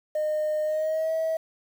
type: tone with pitch glide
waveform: sine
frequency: 612 to 643.9 Hz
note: D#5 to E5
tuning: -29 to -41 cents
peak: -22 dBFS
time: 0.15-1.37 s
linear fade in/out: 5 ms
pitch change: +88 cents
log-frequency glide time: 0.63-1.12 s
effects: tanh soft clip ceiling -20 dBFS + 8-bit